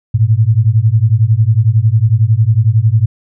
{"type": "beating tone pair", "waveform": "sine", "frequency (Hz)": [105.3, 116.3], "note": ["G#2", "A#2"], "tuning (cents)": [24, -4], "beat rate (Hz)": 11, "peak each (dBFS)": -10, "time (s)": [0.14, 3.06], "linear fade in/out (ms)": 10, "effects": []}